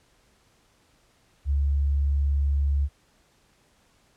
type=tone; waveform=sine; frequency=70.5 Hz; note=C#2; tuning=30 cents sharp; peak=-20 dBFS; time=1.45-2.89 s; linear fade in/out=50 ms; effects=pink hiss -63 dBFS RMS until 4.16 s + low-pass 10000 Hz 12 dB/octave